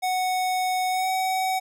square tone with pitch glide, 740 to 752.9 Hz, F#5 to F#5, 0 to +30 cents, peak -23 dBFS, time 0.02-1.6 s, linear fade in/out 20 ms, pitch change +30 cents, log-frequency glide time 0.9-1.1 s, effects none

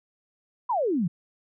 sine exponential sweep, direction down, 1060 to 155.56 Hz, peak -22 dBFS, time 0.69-1.08 s, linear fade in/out 10 ms, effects none

